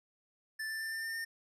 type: tone with pitch steps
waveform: square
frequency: 1760 / 1771.2 / 1782.5 / 1793.9 / 1805.3 / 1816.8 Hz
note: A6 / A6 / A6 / A6 / A6 / A#6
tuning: 0 / +11 / +22 / +33 / +44 / -45 cents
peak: -37 dBFS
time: 0.59-1.25 s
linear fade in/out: 10 ms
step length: 110 ms
effects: resampled to 32000 Hz